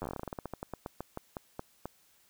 slowing click train, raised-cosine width 1 ms, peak -23 dBFS, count 24, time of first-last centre 0.02-1.856 s, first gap 10 ms, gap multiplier 1.16, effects white hiss -66 dBFS RMS until 2.29 s

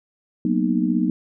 sine chord, B major seventh, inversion second, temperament just, 185.21 / 231.5 / 246.9 / 308.7 Hz, F#3 / A#3 / B3 / D#4, +2 / -12 / 0 / -14 cents, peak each -23 dBFS, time 0.45-1.1 s, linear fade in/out 2 ms, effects none

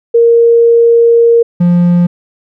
sine / triangle tone pair in turn, 466.2 / 174.99 Hz, A#4 / F3, 0 / +4 cents, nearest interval octave + perfect fourth, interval 1696 cents, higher first, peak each -3 dBFS, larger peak neither, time 0.14-1.43 / 1.6-2.07 s, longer first, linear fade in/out 10 ms, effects none

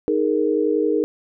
sine chord, D# suspended fourth, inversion none, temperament equal, 311.1 / 415.3 / 466.2 Hz, D#4 / G#4 / A#4, 0 / 0 / 0 cents, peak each -21 dBFS, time 0.08-1.04 s, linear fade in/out 0 ms, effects none

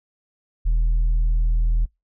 sine tone, 40.28 Hz, E1, 39 cents flat, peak -13 dBFS, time 0.65-1.86 s, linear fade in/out 20 ms, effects noise-tail reverb RT60 0.2 s tail -26 dB re dry + tanh soft clip ceiling -15 dBFS

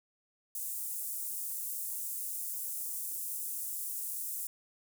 pink high-pass noise, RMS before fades -38 dBFS, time 0.55-4.47 s, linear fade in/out 2 ms, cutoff 8900 Hz, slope 24 dB/octave, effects none

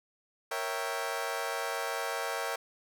20% pulse chord, A# diminished seventh, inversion none, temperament equal, 466.2 / 554.4 / 659.3 / 784 Hz, A#4 / C#5 / E5 / G5, 0 / 0 / 0 / 0 cents, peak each -33 dBFS, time 0.51-2.56 s, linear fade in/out 5 ms, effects none

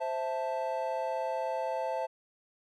triangle chord, A minor, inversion first, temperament equal, 523.3 / 659.3 / 880 Hz, C5 / E5 / A5, 0 / 0 / 0 cents, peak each -33 dBFS, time 0-2.07 s, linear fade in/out 20 ms, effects none

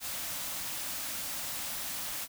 white band-stop noise, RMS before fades -37 dBFS, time 0-2.28 s, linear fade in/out 50 ms, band 340 to 490 Hz, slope 96 dB/octave, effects none

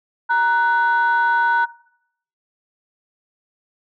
sine tone pair together, 938 / 1489 Hz, A#5 / F#6, +11 / +11 cents, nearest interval minor sixth, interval 800 cents, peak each -16 dBFS, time 0.29-1.66 s, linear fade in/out 20 ms, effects noise-tail reverb RT60 0.7 s tail -20 dB re dry + tanh soft clip ceiling -9 dBFS

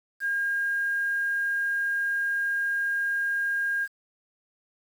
sine tone with quantisation, 1617 Hz, G#6, 47 cents flat, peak -24 dBFS, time 0.2-3.88 s, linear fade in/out 50 ms, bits 8, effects none

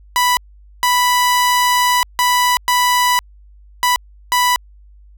sawtooth tone bursts at uneven times, 987.8 Hz, B5, in tune, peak -8 dBFS, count 6, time 0.16-0.37 / 0.83-2.03 / 2.19-2.57 / 2.68-3.19 / 3.83-3.96 / 4.32-4.56 s, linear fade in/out 0 ms, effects added 50 Hz sine -41 dBFS peak until 5.17 s

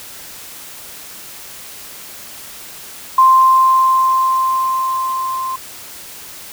sine tone with level ramp, 1046.5 Hz, C6, in tune, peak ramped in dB -5 to -19 dBFS, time 3.18-5.56 s, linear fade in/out 5 ms, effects white hiss -34 dBFS RMS until 6.52 s

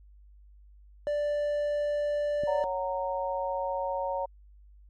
triangle tone, 587.3 Hz, D5, in tune, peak -24 dBFS, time 1.07-2.64 s, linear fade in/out 0 ms
click, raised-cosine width 3 ms, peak -26 dBFS, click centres 2.436 s
sine chord, F# major, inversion second, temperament just, 555 / 740 / 925 Hz, C#5 / F#5 / A#5, +2 / 0 / -14 cents, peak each -31 / -36 / -32 dBFS, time 2.47-4.26 s, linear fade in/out 10 ms
effects added 50 Hz sine -51 dBFS peak until 4.89 s + MP3 48 kbps

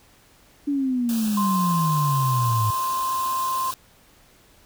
sine exponential sweep, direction down, 290.8 to 104.8 Hz, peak -20 dBFS, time 0.67-2.71 s, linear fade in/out 10 ms
white band-stop noise, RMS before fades -34 dBFS, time 1.09-3.74 s, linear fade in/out 0 ms, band 1700 to 2500 Hz, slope 96 dB/octave
sine tone, 1046 Hz, C6, 1 cent flat, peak -22 dBFS, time 1.37-3.71 s, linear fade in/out 5 ms
effects pink hiss -55 dBFS RMS until 4.65 s

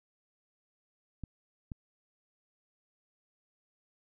clicks, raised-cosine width 5 ms, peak -27 dBFS, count 2, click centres 1.237 / 1.718 s, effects none

